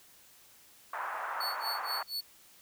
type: band-pass noise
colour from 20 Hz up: pink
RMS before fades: -37 dBFS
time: 0.93-2.03 s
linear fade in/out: 5 ms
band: 840 to 1500 Hz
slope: 24 dB/octave
type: tone with tremolo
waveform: 45% pulse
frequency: 4435 Hz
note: C#8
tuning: in tune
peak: -32 dBFS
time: 1.4-2.21 s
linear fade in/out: 10 ms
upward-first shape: sine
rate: 4.2 Hz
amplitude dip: 100%
effects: white hiss -59 dBFS RMS until 2.61 s